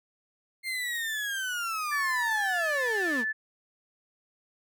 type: linear sweep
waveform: 35% pulse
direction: down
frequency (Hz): 2119 to 207.7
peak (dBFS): -28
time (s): 0.63-3.25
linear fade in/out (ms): 50
type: noise with exponential decay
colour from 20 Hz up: violet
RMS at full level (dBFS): -42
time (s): 0.95-1.1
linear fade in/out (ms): 0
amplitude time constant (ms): 31
type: tone with vibrato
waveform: sine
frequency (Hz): 1746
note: A6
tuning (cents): -14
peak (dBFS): -27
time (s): 1.91-3.33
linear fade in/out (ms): 20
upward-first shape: triangle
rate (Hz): 1.1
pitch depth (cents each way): 12
effects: none